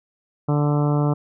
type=harmonic tone; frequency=146.83 Hz; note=D3; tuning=in tune; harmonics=1 / 2 / 3 / 4 / 5 / 6 / 7 / 8 / 9; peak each=-18 / -24 / -28 / -30 / -32 / -34 / -35 / -36 / -37 dBFS; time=0.48-1.14 s; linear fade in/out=10 ms; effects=none